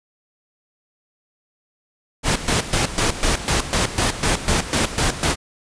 pink noise with tremolo, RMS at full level -18 dBFS, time 2.23-5.36 s, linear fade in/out 50 ms, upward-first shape square, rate 4 Hz, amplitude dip 75%, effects resampled to 22050 Hz

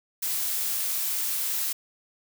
blue noise, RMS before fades -28 dBFS, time 0.22-1.73 s, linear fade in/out 10 ms, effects none

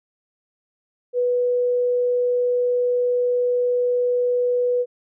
sine tone, 491.6 Hz, B4, 8 cents flat, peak -17 dBFS, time 1.13-4.86 s, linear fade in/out 50 ms, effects none

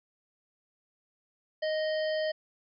harmonic tone with a mistuned harmonic, 622.3 Hz, D#5, in tune, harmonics 1 / 3 / 5 / 7 / 8, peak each -28 / -38 / -42 / -45 / -46 dBFS, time 1.62-2.32 s, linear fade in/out 10 ms, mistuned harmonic 7, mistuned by +32 cents, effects none

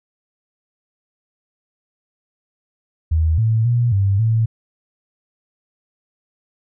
sine tone with pitch steps, 79.9 / 111.8 / 119.9 / 98.6 / 112.4 Hz, D#2 / A2 / A#2 / G2 / A2, +47 / +28 / +49 / +11 / +37 cents, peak -13 dBFS, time 3.11-4.46 s, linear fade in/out 10 ms, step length 270 ms, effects none

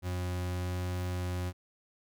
40% pulse tone, 90.1 Hz, F#2, 45 cents flat, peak -31 dBFS, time 0.02-1.53 s, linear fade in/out 50 ms, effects none

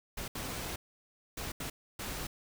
pink noise bursts at uneven times, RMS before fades -39 dBFS, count 5, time 0.17-0.28 / 0.35-0.76 / 1.37-1.52 / 1.6-1.7 / 1.99-2.27 s, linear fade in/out 5 ms, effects none

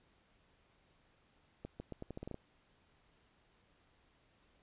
accelerating click train, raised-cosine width 2 ms, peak -30 dBFS, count 10, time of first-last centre 1.65-2.344 s, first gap 150 ms, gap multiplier 0.82, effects pink hiss -71 dBFS RMS until 4.62 s + resampled to 8000 Hz

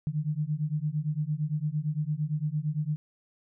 sine beating tone pair, 147.2 / 156 Hz, D3 / D#3, +4 / +5 cents, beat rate 8.8 Hz, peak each -30 dBFS, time 0.07-2.96 s, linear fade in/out 0 ms, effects none

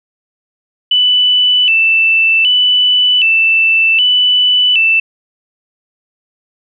sine tone with vibrato, 2816 Hz, F7, 14 cents sharp, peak -7 dBFS, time 0.91-5 s, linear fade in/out 5 ms, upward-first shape square, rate 0.65 Hz, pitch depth 100 cents each way, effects none

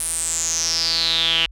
sawtooth tone with band-pass filter sweep, 164.81 Hz, E3, in tune, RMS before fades -21 dBFS, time 0-1.46 s, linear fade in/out 2 ms, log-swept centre 10000 to 2900 Hz, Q 8.8, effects added 50 Hz sine -40 dBFS peak until 1.51 s

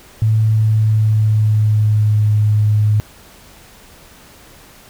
sine tone with pitch glide, 109.7 to 105.9 Hz, A2 to G#2, -5 to +34 cents, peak -10 dBFS, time 0.22-3 s, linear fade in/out 0 ms, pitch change -61 cents, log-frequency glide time 0.39-2.3 s, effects pink hiss -43 dBFS RMS until 4.89 s

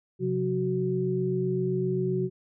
sine tone cluster, 132.6 / 180.3 / 371.7 Hz, C3 / F#3 / F#4, +23 / -45 / +8 cents, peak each -30 / -30 / -27 dBFS, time 0.19-2.3 s, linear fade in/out 50 ms, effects none

